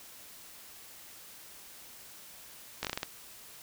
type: slowing click train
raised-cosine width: 0.2 ms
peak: -15 dBFS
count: 7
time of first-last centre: 2.83-3.031 s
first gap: 17 ms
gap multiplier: 1.27
effects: white hiss -51 dBFS RMS until 3.62 s